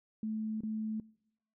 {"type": "tone with dropouts", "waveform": "sine", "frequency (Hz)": 217.7, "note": "A3", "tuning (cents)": -18, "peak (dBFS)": -33, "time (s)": [0.23, 1], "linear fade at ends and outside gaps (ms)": 2, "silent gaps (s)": [0.607, 0.634], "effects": ["noise-tail reverb RT60 0.8 s tail -25 dB re dry"]}